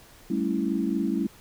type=chord; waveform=sine; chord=A dominant seventh; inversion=third; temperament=equal; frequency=196 / 220 / 277.2 / 329.6 Hz; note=G3 / A3 / C#4 / E4; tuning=0 / 0 / 0 / 0 cents; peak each=-29 dBFS; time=0.3-1.27 s; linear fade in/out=5 ms; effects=pink hiss -52 dBFS RMS until 1.4 s